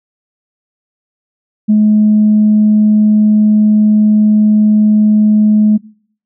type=tone; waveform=sine; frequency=212.5 Hz; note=G#3; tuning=40 cents sharp; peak=-4 dBFS; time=1.68-5.78 s; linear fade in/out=20 ms; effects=noise-tail reverb RT60 0.6 s tail -24 dB re dry + tanh soft clip ceiling -1 dBFS